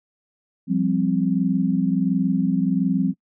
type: chord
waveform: sine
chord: F suspended second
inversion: none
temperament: equal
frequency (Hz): 174.61 / 196 / 261.6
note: F3 / G3 / C4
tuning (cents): 0 / 0 / 0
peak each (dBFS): -22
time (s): 0.67-3.14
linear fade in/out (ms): 50
effects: noise-tail reverb RT60 0.1 s tail -21 dB re dry